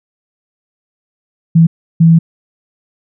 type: tone bursts at uneven times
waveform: sine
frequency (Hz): 164.81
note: E3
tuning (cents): 0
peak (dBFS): -3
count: 2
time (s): 1.55-1.67 / 2-2.19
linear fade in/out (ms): 10
effects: none